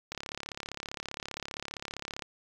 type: click train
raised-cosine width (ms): 0.2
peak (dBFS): -19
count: 75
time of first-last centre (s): 0.12-2.222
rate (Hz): 35.2
effects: 8-bit